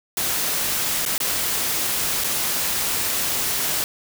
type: noise with dropouts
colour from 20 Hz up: white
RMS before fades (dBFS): -23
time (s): 0.17-3.84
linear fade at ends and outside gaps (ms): 1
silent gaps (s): 1.052-1.061 / 1.18-1.202 / 2.238-2.243
effects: none